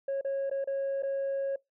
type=tone with dropouts; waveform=sine; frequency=548 Hz; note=C#5; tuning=20 cents flat; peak=-26 dBFS; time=0.08-1.56 s; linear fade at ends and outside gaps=5 ms; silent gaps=0.212-0.247 / 0.498-0.512 / 0.643-0.673 / 1.024-1.032 s; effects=noise-tail reverb RT60 0.2 s tail -26 dB re dry + tanh soft clip ceiling -27 dBFS